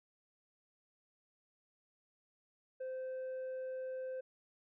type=tone with tanh clipping; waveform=sine; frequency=518 Hz; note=C5; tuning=17 cents flat; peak=-40 dBFS; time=2.8-4.21 s; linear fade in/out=10 ms; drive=3 dB; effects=none